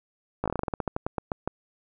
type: slowing click train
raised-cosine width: 1 ms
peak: -13 dBFS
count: 17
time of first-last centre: 0.44-1.476 s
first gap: 17 ms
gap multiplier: 1.16
effects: none